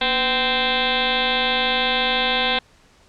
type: tone with frequency modulation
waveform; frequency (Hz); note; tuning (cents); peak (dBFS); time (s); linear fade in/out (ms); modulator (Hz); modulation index
sine; 2093; C7; 0; -17; 0.01-2.59; 5; 265; 6.6
effects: pink hiss -54 dBFS RMS until 3.08 s + low-pass 7000 Hz 12 dB/octave